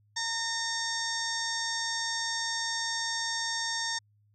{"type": "harmonic tone", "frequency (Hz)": 915, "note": "A#5", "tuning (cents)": -32, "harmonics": [1, 2, 4, 5, 6, 7, 8, 9], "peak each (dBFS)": [-38, -35, -38, -41, -35, -38, -46, -48], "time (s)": [0.16, 3.99], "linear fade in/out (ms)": 10, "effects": ["added 104 Hz sine -63 dBFS peak until 4.34 s"]}